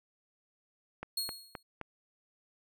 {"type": "click train", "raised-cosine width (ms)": 0.5, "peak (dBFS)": -24, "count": 4, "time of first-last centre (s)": [1.03, 1.813], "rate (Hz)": 3.83}
{"type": "tone with exponential decay", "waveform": "sawtooth", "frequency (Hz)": 4304, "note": "C8", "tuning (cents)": 48, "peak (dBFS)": -27, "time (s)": [1.17, 1.63], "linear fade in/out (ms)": 5, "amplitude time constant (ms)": 100}
{"effects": []}